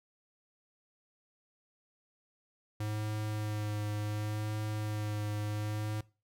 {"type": "tone with vibrato", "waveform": "square", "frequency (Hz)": 106, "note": "G#2", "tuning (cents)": 36, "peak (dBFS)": -34, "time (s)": [2.8, 6.01], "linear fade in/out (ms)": 5, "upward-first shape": "sine", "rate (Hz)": 0.69, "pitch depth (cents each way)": 18, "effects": ["noise-tail reverb RT60 0.3 s tail -20 dB re dry"]}